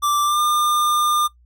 square tone with pitch glide, 1173 to 1203.2 Hz, D6 to D6, -2 to +42 cents, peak -17 dBFS, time 0.02-1.28 s, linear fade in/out 20 ms, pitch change +44 cents, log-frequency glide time 0.24-0.39 s, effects noise-tail reverb RT60 0.1 s tail -17 dB re dry + added 60 Hz sine -50 dBFS peak until 1.45 s

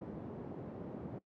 pink band-pass noise, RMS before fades -45 dBFS, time 0.01-1.19 s, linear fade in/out 10 ms, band 140 to 450 Hz, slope 12 dB/octave, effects noise-tail reverb RT60 0.1 s tail -19 dB re dry + high-pass 60 Hz 12 dB/octave

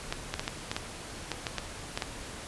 clicks, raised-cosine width 0.2 ms, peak -13 dBFS, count 11, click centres 0.125 / 0.34 / 0.395 / 0.479 / 0.715 / 0.765 / 1.317 / 1.468 / 1.583 / 1.975 / 2.022 s, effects pink hiss -42 dBFS RMS until 2.47 s + resampled to 24000 Hz

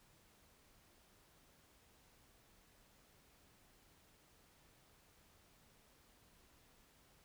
silence, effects pink hiss -69 dBFS RMS until 7.24 s

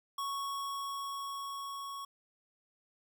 square tone with level ramp, 1108.7 Hz, C#6, in tune, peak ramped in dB -35 to -41 dBFS, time 0.18-2.05 s, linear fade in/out 5 ms, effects none

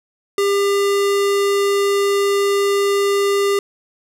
square tone, 400.3 Hz, G4, 36 cents sharp, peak -15 dBFS, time 0.38-3.59 s, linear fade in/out 2 ms, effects low-pass 12000 Hz 12 dB/octave + 9-bit

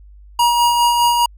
square tone with tremolo, 953 Hz, A#5, 38 cents sharp, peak -11 dBFS, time 0.39-1.26 s, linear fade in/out 5 ms, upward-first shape sine, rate 4.9 Hz, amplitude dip 35%, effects added 50 Hz sine -39 dBFS peak until 1.37 s

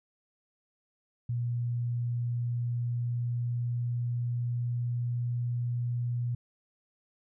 sine tone with pitch glide, 120 to 120.83 Hz, B2 to B2, -49 to -37 cents, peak -28 dBFS, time 1.29-6.35 s, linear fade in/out 5 ms, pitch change +12 cents, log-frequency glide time 2.28-5.39 s, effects none

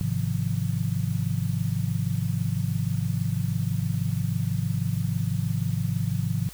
sine chord, F minor seventh, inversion first, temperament just, 104.77 / 130.96 / 157.15 / 174.61 Hz, Ab2 / C3 / Eb3 / F3, +16 / +2 / +18 / 0 cents, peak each -28 / -28 / -31 / -30 dBFS, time 0.01-6.49 s, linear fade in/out 0 ms, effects added 50 Hz sine -46 dBFS peak until 6.53 s + white hiss -46 dBFS RMS until 6.53 s

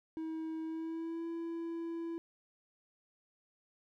triangle tone with pitch glide, 320.2 to 333.6 Hz, D#4 to E4, +50 to +21 cents, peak -35 dBFS, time 0.17-2.18 s, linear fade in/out 0 ms, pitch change +71 cents, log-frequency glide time 0.63-1.27 s, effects none

